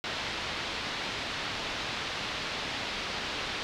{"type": "low-pass noise", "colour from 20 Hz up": "white", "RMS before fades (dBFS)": -35, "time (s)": [0.04, 3.63], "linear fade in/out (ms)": 0, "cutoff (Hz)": 4200, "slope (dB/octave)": 24, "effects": []}